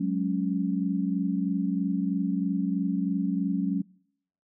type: chord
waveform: sine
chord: F# suspended second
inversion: none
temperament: just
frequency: 185 / 208.1 / 277.5 Hz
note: F#3 / G#3 / C#4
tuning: 0 / +4 / +2 cents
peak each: -27 / -30 / -29 dBFS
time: 0-3.82 s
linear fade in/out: 10 ms
effects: noise-tail reverb RT60 0.7 s tail -25 dB re dry